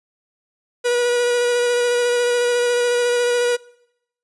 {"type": "tone with vibrato", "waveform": "45% pulse", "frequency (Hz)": 484.6, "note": "B4", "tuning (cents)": -33, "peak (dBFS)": -16, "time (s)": [0.84, 3.57], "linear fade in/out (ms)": 20, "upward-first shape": "square", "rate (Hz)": 14, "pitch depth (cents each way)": 12, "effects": ["noise-tail reverb RT60 0.8 s tail -23 dB re dry", "resampled to 24000 Hz"]}